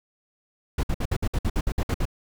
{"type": "noise bursts", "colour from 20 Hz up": "brown", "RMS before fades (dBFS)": -23, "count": 12, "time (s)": [0.78, 2.054], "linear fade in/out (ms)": 5, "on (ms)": 53, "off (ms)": 58, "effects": []}